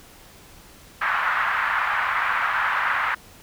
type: band-pass noise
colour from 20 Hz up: white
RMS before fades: -23 dBFS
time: 1.01-3.15 s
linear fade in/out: 10 ms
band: 1000 to 1700 Hz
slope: 24 dB/octave
effects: pink hiss -48 dBFS RMS until 3.42 s